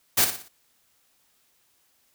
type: noise with echo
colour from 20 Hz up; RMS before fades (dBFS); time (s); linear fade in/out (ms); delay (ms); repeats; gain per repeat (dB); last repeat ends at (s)
white; -19; 0.17-0.25; 10; 59; 4; -8; 0.486
effects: white hiss -66 dBFS RMS until 2.14 s